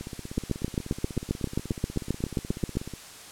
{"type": "two click trains", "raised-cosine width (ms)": 3, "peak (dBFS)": [-12, -23], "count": [19, 49], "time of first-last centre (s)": [[0.38, 2.77], [0.01, 2.937]], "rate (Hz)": [7.53, 16.4], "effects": ["white hiss -45 dBFS RMS until 3.31 s", "low-pass 10000 Hz 12 dB/octave"]}